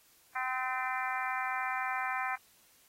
harmonic tone with a mistuned harmonic, 256.8 Hz, C4, 32 cents flat, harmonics 3 / 4 / 5 / 6 / 7 / 8 / 9, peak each -37 / -38 / -39 / -40 / -40 / -41 / -42 dBFS, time 0.35-2.36 s, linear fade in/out 10 ms, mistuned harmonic 9, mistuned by +49 cents, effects white hiss -64 dBFS RMS until 2.88 s + AAC 48 kbps

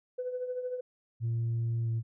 sine tone with tremolo, 501 Hz, B4, 25 cents sharp, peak -29 dBFS, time 0.18-0.81 s, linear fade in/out 10 ms, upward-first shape triangle, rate 13 Hz, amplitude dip 65%
sine tone with pitch glide, 115.7 to 114.04 Hz, A#2 to A#2, -13 to -38 cents, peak -26 dBFS, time 1.2-2.03 s, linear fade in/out 50 ms, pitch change -25 cents, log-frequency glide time 1.83-1.89 s
effects tanh soft clip ceiling -26 dBFS

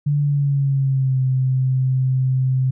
sine tone with pitch glide, 145.4 to 130.29 Hz, D3 to C3, -17 to -7 cents, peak -15 dBFS, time 0.06-2.71 s, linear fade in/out 10 ms, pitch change -190 cents, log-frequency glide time 0.2-1.2 s, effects none

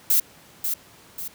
violet noise with echo, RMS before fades -18 dBFS, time 0.1-0.2 s, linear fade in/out 5 ms, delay 540 ms, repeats 2, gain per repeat -7 dB, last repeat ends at 1.28 s, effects pink hiss -50 dBFS RMS until 1.34 s + high-pass 100 Hz 12 dB/octave

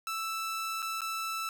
sawtooth tone with dropouts, 1321 Hz, E6, 3 cents sharp, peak -29 dBFS, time 0.07-1.49 s, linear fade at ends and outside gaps 1 ms, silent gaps 0.821-0.826 / 1.008-1.017 s, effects none

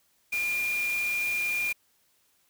sine tone in noise, 2407 Hz, D7, 42 cents sharp, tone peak -26 dBFS, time 0.32-1.73 s, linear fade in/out 10 ms, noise white, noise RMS -39 dBFS, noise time 0.32-1.73 s, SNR +10 dB, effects white hiss -68 dBFS RMS until 2.49 s

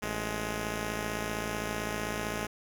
5% pulse tone pair together, 55.62 / 210 Hz, A1 / G#3, +19 / +19 cents, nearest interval octave + major seventh, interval 2300 cents, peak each -24 / -23 dBFS, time 0.02-2.47 s, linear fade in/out 10 ms, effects none

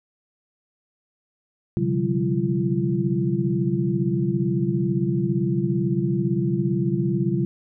sine tone cluster, 128.5 / 143.2 / 177.8 / 195.6 / 341.1 Hz, C3 / D3 / F3 / G3 / F4, -31 / -43 / +31 / -4 / -41 cents, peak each -26 dBFS, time 1.77-7.45 s, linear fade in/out 0 ms, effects none

